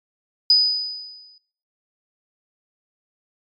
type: tone with exponential decay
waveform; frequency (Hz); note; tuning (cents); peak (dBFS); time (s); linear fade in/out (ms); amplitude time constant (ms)
sine; 4978; D#8; 0; -9; 0.5-1.38; 2; 190
effects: noise-tail reverb RT60 0.9 s tail -26 dB re dry + MP3 96 kbps